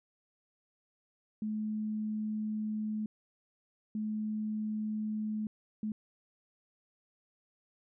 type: tone bursts at uneven times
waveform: sine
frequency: 214.6 Hz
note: A3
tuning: 43 cents flat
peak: -32 dBFS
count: 3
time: 1.42-3.06 / 3.95-5.47 / 5.83-5.92 s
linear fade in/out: 2 ms
effects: none